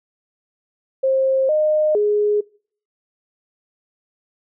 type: tone with pitch steps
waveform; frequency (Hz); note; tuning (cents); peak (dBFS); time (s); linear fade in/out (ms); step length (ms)
sine; 531 / 613 / 416.6; C5 / D#5 / G#4; +25 / -26 / +5; -14; 1.03-2.41; 10; 460
effects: noise-tail reverb RT60 0.5 s tail -24 dB re dry